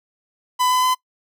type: tone with pitch steps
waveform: 45% pulse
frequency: 1002 / 1009 / 1016 Hz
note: B5 / B5 / B5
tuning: +25 / +37 / +49 cents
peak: -16 dBFS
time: 0.59-0.95 s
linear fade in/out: 20 ms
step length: 120 ms
effects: noise-tail reverb RT60 0.1 s tail -22 dB re dry